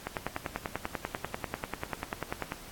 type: click train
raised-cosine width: 0.5 ms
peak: -16 dBFS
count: 26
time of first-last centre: 0.07-2.521 s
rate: 10.2 Hz
effects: pink hiss -48 dBFS RMS until 2.71 s + AAC 64 kbps